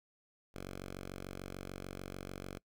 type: tone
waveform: 5% pulse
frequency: 46.77 Hz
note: F#1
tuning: 19 cents sharp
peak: -32 dBFS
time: 0.54-2.59 s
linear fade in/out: 10 ms
effects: noise-tail reverb RT60 0.1 s tail -23 dB re dry